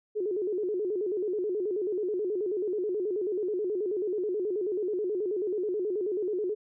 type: tone with vibrato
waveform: sine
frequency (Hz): 392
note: G4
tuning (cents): 0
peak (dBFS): -27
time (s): 0.15-6.55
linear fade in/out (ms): 20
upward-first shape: square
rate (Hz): 9.3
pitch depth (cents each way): 140
effects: none